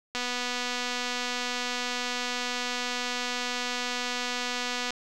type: click train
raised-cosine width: 0.2 ms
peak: -14 dBFS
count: 1171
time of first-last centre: 0.15-4.906 s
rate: 246 Hz
effects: none